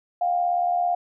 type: tone pair together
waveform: sine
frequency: 708.1 / 786 Hz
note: F5 / G5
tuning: +24 / +4 cents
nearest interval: major second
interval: 180 cents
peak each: -20 / -30 dBFS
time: 0.21-0.95 s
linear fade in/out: 5 ms
effects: none